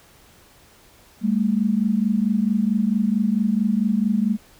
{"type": "tone pair together", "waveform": "sine", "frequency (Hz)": [200.2, 224.7], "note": ["G3", "A3"], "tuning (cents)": [37, 37], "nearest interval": "major second", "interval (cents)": 200, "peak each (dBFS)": -20, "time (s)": [1.21, 4.38], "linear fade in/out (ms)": 50, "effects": ["pink hiss -52 dBFS RMS until 4.59 s"]}